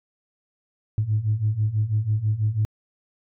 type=beating tone pair; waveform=sine; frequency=103.9 / 110 Hz; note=G#2 / A2; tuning=+1 / 0 cents; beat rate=6.1 Hz; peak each=-24 / -21 dBFS; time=0.98-2.65 s; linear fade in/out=0 ms; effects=tanh soft clip ceiling -13 dBFS